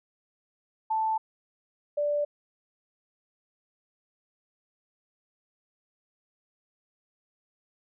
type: tone pair in turn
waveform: sine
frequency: 880 / 586.2 Hz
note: A5 / D5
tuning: 0 / -3 cents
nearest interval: perfect fifth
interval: 703 cents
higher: first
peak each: -24 dBFS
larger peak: neither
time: 0.9-1.18 / 1.97-2.25 s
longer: neither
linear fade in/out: 10 ms
effects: none